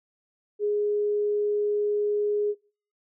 sine tone, 415.3 Hz, G#4, in tune, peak -22 dBFS, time 0.59-2.55 s, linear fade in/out 50 ms, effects noise-tail reverb RT60 0.5 s tail -26 dB re dry

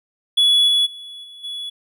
triangle tone with level steps, 3397 Hz, G#7, 38 cents sharp, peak -10 / -12 / -32 / -36 / -25 dBFS, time 0.37-1.7 s, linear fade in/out 10 ms, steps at 0.67 / 0.85 / 1.23 / 1.43 s, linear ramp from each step 20 ms, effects none

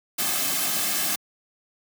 white noise with comb filter, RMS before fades -25 dBFS, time 0.18-1.16 s, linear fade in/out 10 ms, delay 2.1 ms, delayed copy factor -0.65, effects high-pass 150 Hz 12 dB/octave

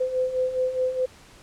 sine beating tone pair, 508 / 512.8 Hz, B4 / C5, +49 / -35 cents, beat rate 4.8 Hz, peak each -29 / -23 dBFS, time 0-1.06 s, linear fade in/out 10 ms, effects pink hiss -50 dBFS RMS until 1.42 s + low-pass 9000 Hz 12 dB/octave

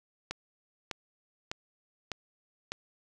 click train, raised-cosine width 0.2 ms, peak -17 dBFS, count 5, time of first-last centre 0.31-2.72 s, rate 1.66 Hz, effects none

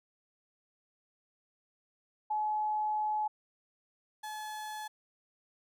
sine / 35% pulse tone pair in turn, 852 / 856.1 Hz, G#5 / A5, +44 / -48 cents, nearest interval unison, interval 8 cents, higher second, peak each -29 / -37 dBFS, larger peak first, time 2.3-3.28 / 4.23-4.88 s, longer first, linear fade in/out 10 ms, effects none

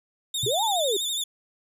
sawtooth tone with vibrato, 3600 Hz, A7, 39 cents sharp, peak -23 dBFS, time 0.34-1.24 s, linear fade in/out 5 ms, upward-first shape sine, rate 12 Hz, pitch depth 73 cents each way
sine tone with exponential decay, 123.47 Hz, B2, in tune, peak -24 dBFS, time 0.43-0.55 s, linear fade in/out 5 ms, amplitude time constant 24 ms
sine linear two-way sweep, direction up then down, 370 to 923 to 371.6 Hz, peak -23 dBFS, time 0.46-0.97 s, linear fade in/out 5 ms, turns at 0.64 s
effects resampled to 32000 Hz

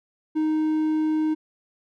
triangle tone, 311.1 Hz, D#4, in tune, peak -18 dBFS, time 0.35-1.35 s, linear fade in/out 20 ms, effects none

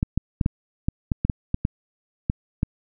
clicks, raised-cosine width 5 ms, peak -8 dBFS, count 12, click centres 0.029 / 0.176 / 0.412 / 0.461 / 0.885 / 1.118 / 1.25 / 1.298 / 1.544 / 1.651 / 2.299 / 2.631 s, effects none

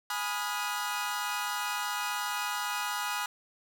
sawtooth chord, F half-diminished seventh, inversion first, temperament equal with one note detuned, 830.6 / 987.8 / 1244.5 / 1433.7 Hz, Ab5 / Cb6 / Eb6 / F6, 0 / 0 / 0 / +45 cents, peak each -33 dBFS, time 0.1-3.26 s, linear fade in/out 2 ms, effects none

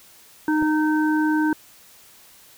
harmonic tone, 308 Hz, D#4, 17 cents flat, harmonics 1 / 3 / 5, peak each -18 / -27 / -27 dBFS, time 0.48-1.53 s, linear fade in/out 2 ms
clicks, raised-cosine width 2 ms, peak -26 / -20 dBFS, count 2, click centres 0.618 / 0.626 s
effects white hiss -50 dBFS RMS until 2.57 s

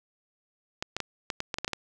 clicks, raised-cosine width 0.2 ms, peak -13 dBFS, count 10, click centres 0.825 / 0.966 / 1.003 / 1.302 / 1.404 / 1.542 / 1.585 / 1.646 / 1.679 / 1.733 s, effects none

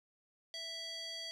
square tone with band-pass filter, 659.3 Hz, E5, in tune, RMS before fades -44 dBFS, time 0.54-1.31 s, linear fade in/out 0 ms, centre 4100 Hz, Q 5.3, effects none

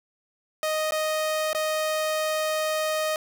sawtooth tone with dropouts, 622.3 Hz, D#5, in tune, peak -20 dBFS, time 0.63-3.16 s, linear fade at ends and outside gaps 1 ms, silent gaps 0.909-0.921 / 1.531-1.548 s, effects none

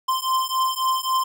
square beating tone pair, 1040 / 1043.7 Hz, C6 / C6, -11 / -5 cents, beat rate 3.7 Hz, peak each -24 dBFS, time 0.08-1.24 s, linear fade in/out 10 ms, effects none

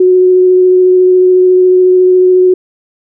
sine tone with vibrato, 367.2 Hz, F#4, 13 cents flat, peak -3 dBFS, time 0-2.54 s, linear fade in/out 5 ms, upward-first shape triangle, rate 14 Hz, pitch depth 13 cents each way, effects none

